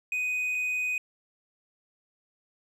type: tone pair in turn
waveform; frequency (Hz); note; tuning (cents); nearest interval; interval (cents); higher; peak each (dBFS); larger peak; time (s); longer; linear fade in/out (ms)
triangle; 2496 / 2496; D#7 / D#7; +5 / +5; unison; 0; neither; -25; neither; 0.12-0.55 / 0.55-0.98; neither; 2
effects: resampled to 32000 Hz